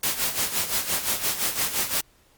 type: noise with tremolo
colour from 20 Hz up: white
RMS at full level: -23 dBFS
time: 0.03-2.01 s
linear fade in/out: 5 ms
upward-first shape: sine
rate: 5.8 Hz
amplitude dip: 70%
effects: pink hiss -60 dBFS RMS until 2.37 s + Opus 48 kbps